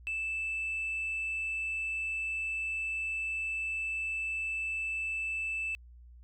sine tone, 2637 Hz, E7, in tune, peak -30 dBFS, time 0.07-5.75 s, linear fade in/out 0 ms, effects tanh soft clip ceiling -29 dBFS + added 60 Hz sine -50 dBFS peak until 6.23 s

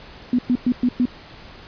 sine tone bursts, 246.9 Hz, B3, in tune, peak -14 dBFS, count 5, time 0.33-1.055 s, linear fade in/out 2 ms, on 57 ms, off 110 ms, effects pink hiss -42 dBFS RMS until 1.67 s + resampled to 11025 Hz

